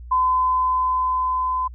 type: tone with level ramp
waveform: sine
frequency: 1019 Hz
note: C6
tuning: 46 cents flat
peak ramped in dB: -15 to -20 dBFS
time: 0.11-1.68 s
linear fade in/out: 10 ms
effects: added 60 Hz sine -35 dBFS peak until 1.74 s